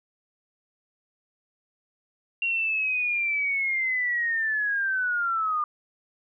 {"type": "linear sweep", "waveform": "sine", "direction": "down", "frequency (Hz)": [2761, 1200], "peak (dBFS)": -23, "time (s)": [2.42, 5.64], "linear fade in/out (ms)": 2, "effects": []}